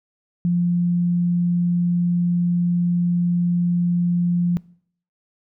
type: tone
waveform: sine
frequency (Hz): 174.61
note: F3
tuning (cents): 0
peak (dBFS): -16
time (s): 0.45-4.57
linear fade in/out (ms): 0
effects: noise-tail reverb RT60 0.6 s tail -23 dB re dry